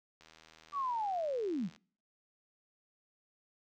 click train, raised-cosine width 0.2 ms, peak -39 dBFS, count 125, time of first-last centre 0.21-1.762 s, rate 79.9 Hz
sine linear sweep, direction down, 1174.7 to 146.83 Hz, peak -32 dBFS, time 0.72-1.7 s, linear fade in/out 50 ms
effects noise-tail reverb RT60 0.5 s tail -25 dB re dry

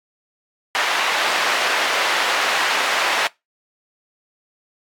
white band-pass noise, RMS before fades -20 dBFS, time 0.75-3.27 s, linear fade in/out 0 ms, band 640 to 2400 Hz, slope 12 dB/octave, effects noise-tail reverb RT60 0.2 s tail -22 dB re dry + AAC 64 kbps

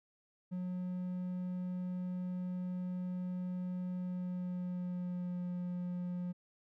triangle tone with pitch glide, 181.2 to 178.19 Hz, F#3 to F3, -36 to +35 cents, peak -34 dBFS, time 0.51-6.33 s, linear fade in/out 20 ms, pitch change -29 cents, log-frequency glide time 3.96-5.42 s, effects none

